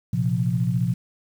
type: chord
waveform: sine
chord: Bb suspended second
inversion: none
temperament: equal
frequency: 116.54 / 130.81 / 174.61 Hz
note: Bb2 / C3 / F3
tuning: 0 / 0 / 0 cents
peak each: -24 dBFS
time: 0.13-0.94 s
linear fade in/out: 5 ms
effects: 8-bit